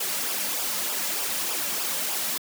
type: noise with flanger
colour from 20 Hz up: white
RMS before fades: -28 dBFS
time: 0-2.38 s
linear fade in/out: 5 ms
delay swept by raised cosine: 0.48 to 2.78 ms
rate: 3.3 Hz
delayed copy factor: -0.6
effects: high-pass 200 Hz 12 dB/octave